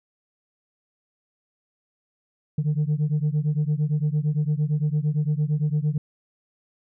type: beating tone pair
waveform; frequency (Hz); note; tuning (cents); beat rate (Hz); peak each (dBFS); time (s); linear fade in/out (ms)
sine; 146.83 / 155.63; D3 / D#3; 0 / +1; 8.8; -21 / -22; 2.58-5.98; 5
effects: tanh soft clip ceiling -17 dBFS